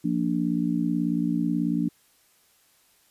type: chord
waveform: sine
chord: Bb major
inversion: second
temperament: just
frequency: 174.81 / 233.1 / 291.4 Hz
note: F3 / Bb3 / D4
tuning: +2 / 0 / -13 cents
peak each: -27 / -27 / -26 dBFS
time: 0.04-1.89 s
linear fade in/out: 10 ms
effects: white hiss -62 dBFS RMS until 3.1 s + resampled to 32000 Hz